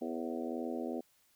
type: harmonic tone with a mistuned harmonic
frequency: 82.41 Hz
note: E2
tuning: in tune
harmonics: 3 / 4 / 5 / 6 / 7 / 8 / 9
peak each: -39 / -41 / -43 / -45 / -46 / -47 / -48 dBFS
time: 0.01-1.01 s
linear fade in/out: 10 ms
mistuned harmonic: 7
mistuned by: -43 cents
effects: white hiss -70 dBFS RMS until 1.35 s